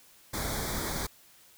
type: band-stop noise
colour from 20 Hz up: pink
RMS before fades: -33 dBFS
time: 0.33-1.07 s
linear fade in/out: 10 ms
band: 2300 to 3300 Hz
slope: 96 dB/octave
effects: white hiss -58 dBFS RMS until 1.57 s